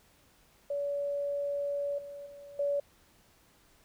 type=tone with level steps; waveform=sine; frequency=570 Hz; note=C#5; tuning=48 cents sharp; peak=-30 / -41 / -46 / -27 dBFS; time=0.7-2.8 s; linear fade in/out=5 ms; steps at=1.98 / 2.26 / 2.59 s; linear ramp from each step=5 ms; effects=pink hiss -64 dBFS RMS until 3.84 s